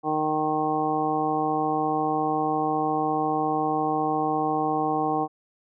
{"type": "harmonic tone", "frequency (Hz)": 154.4, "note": "D#3", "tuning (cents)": -13, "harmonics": [1, 2, 3, 4, 5, 6, 7], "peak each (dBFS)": [-36, -28, -30, -37, -25, -36, -31], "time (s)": [0.03, 5.28], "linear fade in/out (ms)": 50, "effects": []}